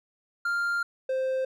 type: tone pair in turn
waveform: triangle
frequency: 1396.9 / 523.2 Hz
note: F6 / C5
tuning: 0 / 0 cents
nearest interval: octave + perfect fourth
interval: 1700 cents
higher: first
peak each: -23 dBFS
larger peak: neither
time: 0.45-0.83 / 1.09-1.45 s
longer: first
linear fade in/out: 5 ms
effects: none